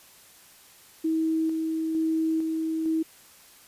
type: tone with tremolo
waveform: sine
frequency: 320.7 Hz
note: E4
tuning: 48 cents flat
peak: -22 dBFS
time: 1.04-3.03 s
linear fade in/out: 10 ms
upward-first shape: square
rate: 1.1 Hz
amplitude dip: 30%
effects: white hiss -53 dBFS RMS until 3.67 s + resampled to 32000 Hz